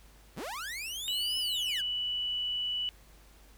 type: linear two-way sweep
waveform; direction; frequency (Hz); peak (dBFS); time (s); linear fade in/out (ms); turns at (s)
sawtooth; up then down; 81.4 to 5274 to 1456; -33; 0.36-1.82; 20; 1.38
type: tone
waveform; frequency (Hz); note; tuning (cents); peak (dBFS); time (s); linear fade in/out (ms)
sine; 2960; F#7; 0; -30; 1.08-2.89; 0
effects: added 50 Hz sine -56 dBFS peak until 3.57 s + pink hiss -60 dBFS RMS until 3.57 s